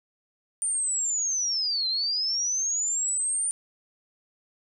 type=linear two-way sweep; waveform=sine; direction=down then up; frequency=9110 to 4043 to 9110 Hz; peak=-24 dBFS; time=0.62-3.51 s; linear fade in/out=0 ms; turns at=1.88 s; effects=none